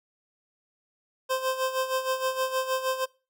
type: tone with tremolo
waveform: 25% pulse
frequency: 521 Hz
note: C5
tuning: 7 cents flat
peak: -20 dBFS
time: 1.29-3.06 s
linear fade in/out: 20 ms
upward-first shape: sine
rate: 6.4 Hz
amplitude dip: 70%
effects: noise-tail reverb RT60 0.3 s tail -22 dB re dry